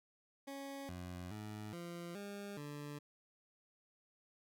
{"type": "tone with pitch steps", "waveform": "20% pulse", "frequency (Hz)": [276.1, 89.4, 106.3, 172.1, 202, 146.3], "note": ["C#4", "F2", "G#2", "F3", "G#3", "D3"], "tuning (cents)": [-7, 41, 41, -25, -48, -6], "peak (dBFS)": -40, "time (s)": [0.47, 2.99], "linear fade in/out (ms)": 10, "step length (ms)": 420, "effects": []}